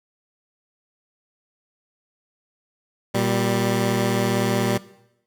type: tone pair together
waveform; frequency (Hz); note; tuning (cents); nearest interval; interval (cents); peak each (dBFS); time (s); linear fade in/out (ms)
15% pulse; 118.75 / 196; A#2 / G3; +33 / 0; major sixth; 867; -16; 3.14-4.78; 10
effects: noise-tail reverb RT60 0.8 s tail -18 dB re dry